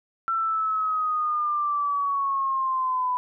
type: linear sweep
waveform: sine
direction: down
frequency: 1347 to 993 Hz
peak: -22 dBFS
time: 0.28-3.17 s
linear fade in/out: 0 ms
effects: none